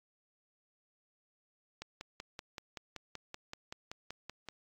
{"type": "click train", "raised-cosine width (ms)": 0.2, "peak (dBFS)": -25, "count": 15, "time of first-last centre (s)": [1.82, 4.487], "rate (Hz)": 5.25, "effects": ["AAC 48 kbps"]}